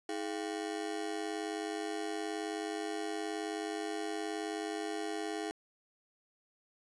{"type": "ring-modulated tone", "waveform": "30% pulse", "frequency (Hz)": 370, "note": "F#4", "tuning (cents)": 0, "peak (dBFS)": -30, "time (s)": [0.09, 5.51], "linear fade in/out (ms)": 0, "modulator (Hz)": 49.5, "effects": ["resampled to 24000 Hz"]}